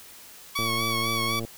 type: tone with vibrato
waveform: 15% pulse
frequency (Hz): 1121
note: C#6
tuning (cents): +19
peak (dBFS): -19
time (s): 0.55-1.4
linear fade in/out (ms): 10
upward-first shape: sine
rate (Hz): 4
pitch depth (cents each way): 41
type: click train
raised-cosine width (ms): 2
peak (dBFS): -21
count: 99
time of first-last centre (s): 0.59-1.45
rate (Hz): 114
effects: white hiss -47 dBFS RMS until 1.57 s